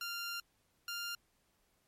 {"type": "tone pair in turn", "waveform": "15% pulse", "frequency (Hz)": [1392, 1398], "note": ["F6", "F6"], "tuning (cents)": [-6, 1], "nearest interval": "unison", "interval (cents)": 7, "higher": "second", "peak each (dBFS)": [-32, -32], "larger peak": "neither", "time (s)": [[0.01, 0.4], [0.88, 1.15]], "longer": "first", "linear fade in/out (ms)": 2, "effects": ["pink hiss -75 dBFS RMS until 1.87 s", "MP3 64 kbps"]}